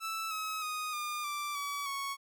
sawtooth tone with pitch steps, 1318.5 / 1281 / 1244.5 / 1209.1 / 1174.6 / 1141.2 / 1108.7 Hz, E6 / E6 / D#6 / D#6 / D6 / C#6 / C#6, 0 / -50 / 0 / -50 / 0 / +50 / 0 cents, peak -31 dBFS, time 0-2.17 s, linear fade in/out 50 ms, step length 310 ms, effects none

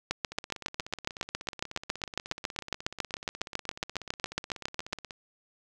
two click trains, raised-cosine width 0.2 ms, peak -11 / -23 dBFS, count 36 / 80, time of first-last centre 0.11-4.931 / 0.32-5.108 s, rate 7.26 / 16.5 Hz, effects none

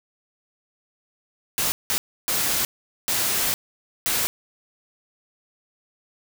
white noise bursts at uneven times, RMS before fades -23 dBFS, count 5, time 1.58-1.72 / 1.9-1.98 / 2.28-2.65 / 3.08-3.54 / 4.06-4.27 s, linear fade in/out 0 ms, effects none

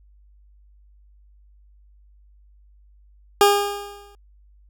20% pulse tone with exponential decay, 406.1 Hz, G#4, 39 cents flat, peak -5 dBFS, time 3.41-4.15 s, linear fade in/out 1 ms, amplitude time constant 160 ms, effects added 50 Hz sine -50 dBFS peak until 4.69 s

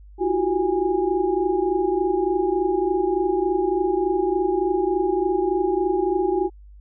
sine tone cluster, 326.8 / 357.9 / 381.3 / 821 Hz, E4 / F4 / G4 / G#5, -15 / +42 / -48 / -20 cents, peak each -27 / -22 / -23 / -27 dBFS, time 0.18-6.5 s, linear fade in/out 50 ms, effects added 50 Hz sine -42 dBFS peak until 6.8 s

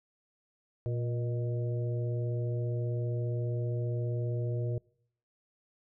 harmonic tone with a mistuned harmonic, 119 Hz, A#2, 36 cents sharp, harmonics 1 / 3 / 4 / 5, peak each -30 / -40 / -42 / -44 dBFS, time 0.86-4.78 s, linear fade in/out 0 ms, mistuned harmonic 5, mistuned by +53 cents, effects noise-tail reverb RT60 0.7 s tail -26 dB re dry

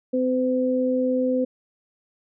sine tone pair together, 256.3 / 509 Hz, C4 / C5, -36 / -48 cents, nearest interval octave, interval 1188 cents, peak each -22 dBFS, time 0.13-1.45 s, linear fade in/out 10 ms, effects none

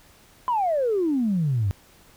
sine exponential sweep, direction down, 1029 to 91.7 Hz, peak -19 dBFS, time 0.48-1.71 s, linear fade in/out 0 ms, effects tanh soft clip ceiling -15 dBFS + pink hiss -54 dBFS RMS until 2.16 s

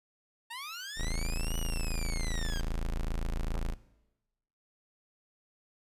15% pulse linear two-way sweep, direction up then down, 892 to 2960 to 1565 Hz, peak -33 dBFS, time 0.5-2.61 s, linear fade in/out 10 ms, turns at 1.57 s
35% pulse tone, 27.5 Hz, A0, in tune, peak -29 dBFS, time 0.96-3.76 s, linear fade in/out 50 ms
clicks, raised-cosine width 1 ms, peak -28 dBFS, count 2, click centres 3.552 / 3.569 s
effects noise-tail reverb RT60 1.0 s tail -18 dB re dry + resampled to 32000 Hz

